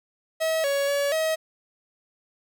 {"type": "tone with pitch steps", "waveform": "45% pulse", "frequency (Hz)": [642, 560, 567, 637], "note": ["E5", "C#5", "C#5", "D#5"], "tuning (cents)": [-46, 18, 39, 41], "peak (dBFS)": -22, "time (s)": [0.4, 1.36], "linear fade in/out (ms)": 20, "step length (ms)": 240, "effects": []}